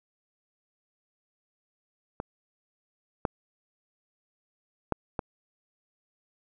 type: clicks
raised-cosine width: 1 ms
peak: -18 / -11 / -11 / -15 dBFS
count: 4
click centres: 2.201 / 3.252 / 4.923 / 5.192 s
effects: none